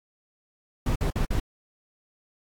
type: noise bursts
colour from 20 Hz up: brown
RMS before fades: -24 dBFS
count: 4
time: 0.86-1.4 s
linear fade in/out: 5 ms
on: 96 ms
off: 52 ms
effects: AAC 64 kbps